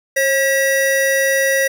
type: tone pair together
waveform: square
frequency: 540 / 1931.6 Hz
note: C#5 / B6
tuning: -45 / -39 cents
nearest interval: octave + minor seventh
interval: 2206 cents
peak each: -17 dBFS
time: 0.16-1.68 s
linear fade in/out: 10 ms
effects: none